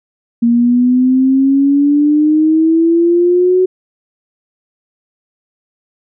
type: exponential sweep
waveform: sine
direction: up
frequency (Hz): 233.1 to 372.5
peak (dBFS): -7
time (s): 0.42-3.66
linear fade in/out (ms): 10
effects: none